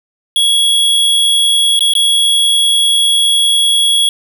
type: tone with dropouts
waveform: square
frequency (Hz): 3337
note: G#7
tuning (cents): +8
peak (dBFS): -9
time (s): 0.36-4.09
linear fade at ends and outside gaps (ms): 1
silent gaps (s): 1.792-1.807 / 1.936-1.952
effects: none